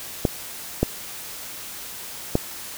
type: clicks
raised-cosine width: 2 ms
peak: -4 dBFS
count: 3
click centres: 0.252 / 0.83 / 2.354 s
effects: white hiss -36 dBFS RMS until 2.77 s